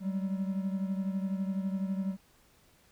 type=beating tone pair; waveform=triangle; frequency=190.2 / 202.2 Hz; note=F#3 / G#3; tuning=+48 / -46 cents; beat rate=12 Hz; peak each=-29 / -35 dBFS; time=0-2.17 s; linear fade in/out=50 ms; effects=pink hiss -64 dBFS RMS until 2.91 s